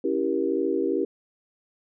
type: chord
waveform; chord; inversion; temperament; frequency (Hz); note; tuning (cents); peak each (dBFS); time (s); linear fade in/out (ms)
sine; C# diminished seventh; none; equal with one note detuned; 277.2 / 329.6 / 392 / 474.9; C#4 / E4 / G4 / Bb4; 0 / 0 / 0 / +32; -29 / -27 / -26 / -29; 0.04-1.05; 5
effects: none